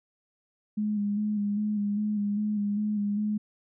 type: tone with vibrato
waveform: sine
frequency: 207.7 Hz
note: G#3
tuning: in tune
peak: -25 dBFS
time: 0.77-3.38 s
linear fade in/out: 10 ms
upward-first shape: square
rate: 2.5 Hz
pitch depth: 28 cents each way
effects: none